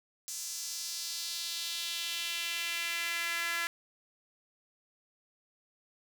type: tone with high-pass filter sweep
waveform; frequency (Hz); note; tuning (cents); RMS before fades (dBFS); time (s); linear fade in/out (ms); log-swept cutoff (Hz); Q
sawtooth; 338.3; E4; +45; -36; 0.28-3.67; 0; 6500 to 1700; 2.1
effects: none